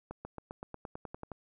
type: accelerating click train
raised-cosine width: 1 ms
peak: -27 dBFS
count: 12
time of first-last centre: 0.11-1.317 s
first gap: 140 ms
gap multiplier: 0.95
effects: none